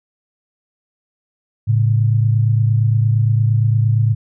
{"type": "tone pair together", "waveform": "sine", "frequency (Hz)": [109.91, 138.59], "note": ["A2", "C#3"], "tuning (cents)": [-1, 0], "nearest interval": "major third", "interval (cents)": 401, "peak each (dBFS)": [-12, -19], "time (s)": [1.67, 4.15], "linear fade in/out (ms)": 20, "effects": []}